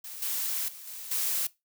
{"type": "noise with level steps", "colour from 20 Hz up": "blue", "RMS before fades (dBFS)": [-41, -31, -45, -41, -29], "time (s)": [0.04, 1.47], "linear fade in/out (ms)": 5, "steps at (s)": [0.22, 0.68, 0.87, 1.11], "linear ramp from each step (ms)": 5, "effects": ["noise-tail reverb RT60 0.2 s tail -19 dB re dry"]}